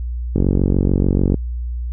click train, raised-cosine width 3 ms, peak -3 dBFS, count 47, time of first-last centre 0.36-1.343 s, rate 46.8 Hz, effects added 60 Hz sine -21 dBFS peak until 1.92 s

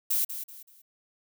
violet noise with echo, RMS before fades -26 dBFS, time 0.1-0.25 s, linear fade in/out 10 ms, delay 190 ms, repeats 3, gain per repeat -10 dB, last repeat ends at 0.82 s, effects none

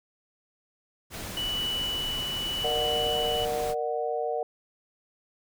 pink noise, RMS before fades -37 dBFS, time 1.1-3.75 s, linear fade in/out 50 ms
sine tone with tremolo, 2960 Hz, F#7, in tune, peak -27 dBFS, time 1.37-3.45 s, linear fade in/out 2 ms, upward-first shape triangle, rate 0.81 Hz, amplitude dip 30%
sine chord, Bb augmented, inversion none, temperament equal with one note detuned, 466.2 / 599.3 / 740 Hz, Bb4 / D5 / F#5, 0 / +35 / 0 cents, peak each -30 / -32 / -31 dBFS, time 2.64-4.43 s, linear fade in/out 2 ms
effects none

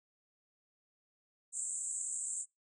white band-pass noise, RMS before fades -39 dBFS, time 1.52-2.46 s, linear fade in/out 50 ms, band 7300 to 8400 Hz, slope 96 dB/octave, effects noise-tail reverb RT60 0.2 s tail -25 dB re dry

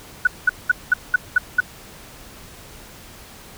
sine tone bursts, 1480 Hz, F#6, in tune, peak -10 dBFS, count 7, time 0.25-1.604 s, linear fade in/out 5 ms, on 22 ms, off 200 ms, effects pink hiss -42 dBFS RMS until 3.57 s

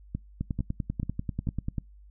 two click trains, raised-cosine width 5 ms, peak -18 / -17 dBFS, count 4 / 15, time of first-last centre 0.15-1.472 / 0.41-1.783 s, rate 2.27 / 10.2 Hz, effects noise-tail reverb RT60 0.2 s tail -26 dB re dry + added 50 Hz sine -49 dBFS peak until 2.1 s

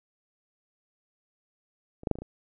clicks, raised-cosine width 2 ms, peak -30 / -14 / -10 / -26 / -24 / -26 dBFS, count 6, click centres 2.034 / 2.072 / 2.113 / 2.155 / 2.187 / 2.22 s, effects none

